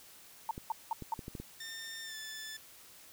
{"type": "tone bursts", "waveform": "sine", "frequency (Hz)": 899, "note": "A5", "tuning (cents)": 37, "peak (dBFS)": -30, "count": 4, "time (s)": [0.49, 1.14], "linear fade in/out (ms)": 2, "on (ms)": 20, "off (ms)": 190}
{"type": "clicks", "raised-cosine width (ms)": 3, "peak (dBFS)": -29, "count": 6, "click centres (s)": [0.579, 1.023, 1.192, 1.281, 1.352, 1.4]}
{"type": "tone with pitch glide", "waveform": "15% pulse", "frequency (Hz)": [1807, 1750.5], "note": ["A6", "A6"], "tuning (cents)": [46, -9], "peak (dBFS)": -36, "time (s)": [1.6, 2.57], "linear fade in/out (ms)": 5, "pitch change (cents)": -55, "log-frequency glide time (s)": [2.04, 2.16]}
{"effects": ["white hiss -56 dBFS RMS until 3.12 s"]}